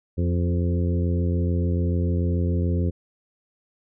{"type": "harmonic tone with a mistuned harmonic", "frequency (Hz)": 86.9, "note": "F2", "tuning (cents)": -8, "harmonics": [1, 2, 3, 4, 5, 6], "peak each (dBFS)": [-21, -27, -31, -33, -35, -37], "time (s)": [0.17, 2.91], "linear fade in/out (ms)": 20, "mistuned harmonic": 4, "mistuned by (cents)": 22, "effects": []}